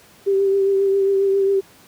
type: tone with vibrato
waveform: sine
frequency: 392 Hz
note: G4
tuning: in tune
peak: -14 dBFS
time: 0.26-1.61 s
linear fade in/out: 20 ms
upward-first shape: triangle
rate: 7.4 Hz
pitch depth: 28 cents each way
effects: pink hiss -49 dBFS RMS until 1.87 s + high-pass 100 Hz 12 dB/octave